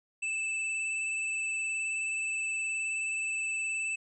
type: tone with vibrato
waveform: square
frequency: 2637 Hz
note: E7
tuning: in tune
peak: -31 dBFS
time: 0.22-3.96 s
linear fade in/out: 10 ms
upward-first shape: square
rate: 19 Hz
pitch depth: 11 cents each way
effects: resampled to 22050 Hz

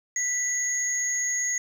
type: tone pair together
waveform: sine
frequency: 1975.5 / 6645 Hz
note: B6 / G#8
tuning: 0 / 0 cents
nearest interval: octave + major sixth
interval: 2100 cents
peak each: -30 / -25 dBFS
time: 0.16-1.58 s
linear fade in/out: 2 ms
effects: 8-bit

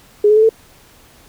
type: tone with pitch steps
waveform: sine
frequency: 415.9 / 425.9 / 436.1 / 446.5 Hz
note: G#4 / G#4 / A4 / A4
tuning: +2 / +44 / -15 / +25 cents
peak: -7 dBFS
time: 0.24-0.492 s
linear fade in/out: 5 ms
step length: 63 ms
effects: pink hiss -47 dBFS RMS until 1.28 s

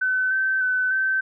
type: tone with pitch steps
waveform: sine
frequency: 1516 / 1545 / 1510 / 1545 Hz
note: F#6 / G6 / F#6 / G6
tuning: +42 / -26 / +35 / -26 cents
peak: -19 dBFS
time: 0.01-1.21 s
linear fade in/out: 10 ms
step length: 300 ms
effects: none

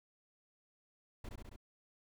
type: noise with echo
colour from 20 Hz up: brown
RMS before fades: -44 dBFS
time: 1.24-1.29 s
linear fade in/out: 5 ms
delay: 68 ms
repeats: 4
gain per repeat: -2 dB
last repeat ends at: 1.562 s
effects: none

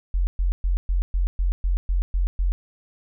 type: tone bursts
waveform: sine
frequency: 44.54 Hz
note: F1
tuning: 35 cents sharp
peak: -18 dBFS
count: 10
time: 0.14-2.52 s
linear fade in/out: 0 ms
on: 130 ms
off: 120 ms
effects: none

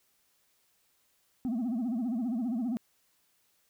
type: tone with vibrato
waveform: sine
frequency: 238.5 Hz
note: A#3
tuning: 40 cents sharp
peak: -26 dBFS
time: 1.45-2.77 s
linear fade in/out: 0 ms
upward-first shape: sine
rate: 15 Hz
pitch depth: 170 cents each way
effects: tanh soft clip ceiling -28 dBFS + white hiss -71 dBFS RMS until 3.69 s

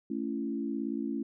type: chord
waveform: sine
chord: A major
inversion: none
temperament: equal with one note detuned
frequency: 220 / 277.2 / 335.6 Hz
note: A3 / C#4 / E4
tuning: 0 / 0 / +31 cents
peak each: -35 / -34 / -37 dBFS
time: 0.1-1.23 s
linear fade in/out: 5 ms
effects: none

